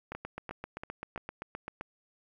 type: two click trains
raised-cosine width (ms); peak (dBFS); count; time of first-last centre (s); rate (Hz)
0.5; -24 / -23; 4 / 14; 0.15-1.177 / 0.12-1.811; 2.92 / 7.69
effects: 10-bit